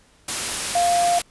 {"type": "tone in noise", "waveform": "sine", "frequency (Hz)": 698.5, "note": "F5", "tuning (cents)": 0, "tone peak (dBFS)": -16, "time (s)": [0.75, 1.19], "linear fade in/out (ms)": 5, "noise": "white", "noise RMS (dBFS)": -25, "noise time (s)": [0.28, 1.22], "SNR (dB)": 6, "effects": ["pink hiss -56 dBFS RMS until 1.3 s", "resampled to 24000 Hz"]}